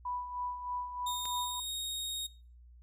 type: tone with tremolo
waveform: sine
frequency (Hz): 987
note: B5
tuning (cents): -1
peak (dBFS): -33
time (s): 0.05-1.6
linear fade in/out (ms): 5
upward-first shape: sine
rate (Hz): 3.2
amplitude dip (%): 60
type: tone with pitch glide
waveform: sawtooth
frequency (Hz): 3689 to 3736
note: A#7 to A#7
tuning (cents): -19 to +3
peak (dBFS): -33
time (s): 1.06-2.27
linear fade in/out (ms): 10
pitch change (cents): +22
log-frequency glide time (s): 1.25-1.7
type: click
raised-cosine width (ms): 0.2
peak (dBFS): -28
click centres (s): 1.255
effects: noise-tail reverb RT60 0.4 s tail -19 dB re dry + added 60 Hz sine -53 dBFS peak until 2.82 s